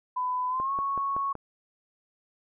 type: tone with pitch glide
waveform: sine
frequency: 1002 to 1105.4 Hz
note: B5 to C#6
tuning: +25 to -5 cents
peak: -26 dBFS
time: 0.16-1.33 s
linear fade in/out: 10 ms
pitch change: +170 cents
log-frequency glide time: 0.49-0.73 s
type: click train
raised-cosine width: 1 ms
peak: -23 dBFS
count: 5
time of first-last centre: 0.6-1.353 s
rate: 5.31 Hz
effects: none